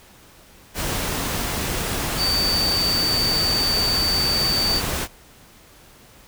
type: tone in noise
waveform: sine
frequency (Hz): 4589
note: D8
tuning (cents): -41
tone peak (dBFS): -19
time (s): 2.17-4.82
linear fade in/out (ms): 50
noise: pink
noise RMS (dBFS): -25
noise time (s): 0.74-5.08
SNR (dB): +3
effects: pink hiss -49 dBFS RMS until 6.27 s